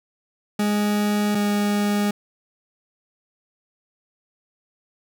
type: tone pair in turn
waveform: 40% pulse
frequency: 207.7 / 205.7 Hz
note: G#3 / G#3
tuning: 0 / -16 cents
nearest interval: unison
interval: 16 cents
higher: first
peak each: -18 dBFS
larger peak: neither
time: 0.59-1.35 / 1.35-2.11 s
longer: neither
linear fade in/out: 5 ms
effects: none